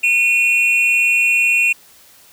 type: tone pair together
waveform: triangle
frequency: 2459 / 2719 Hz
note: D#7 / F7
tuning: -21 / -47 cents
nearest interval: major second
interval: 174 cents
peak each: -13 dBFS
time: 0.03-1.73 s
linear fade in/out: 10 ms
effects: white hiss -47 dBFS RMS until 2.32 s